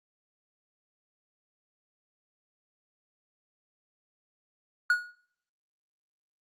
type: tone with exponential decay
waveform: triangle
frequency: 1452 Hz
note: F#6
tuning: 33 cents flat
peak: -16 dBFS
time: 4.9-5.12 s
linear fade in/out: 2 ms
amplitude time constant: 47 ms
effects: noise-tail reverb RT60 0.6 s tail -19 dB re dry + Opus 48 kbps